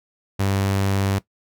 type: tone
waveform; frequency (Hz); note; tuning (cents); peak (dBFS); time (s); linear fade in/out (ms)
sawtooth; 98; G2; 0; -15; 0.39-1.19; 10
effects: noise-tail reverb RT60 0.1 s tail -17 dB re dry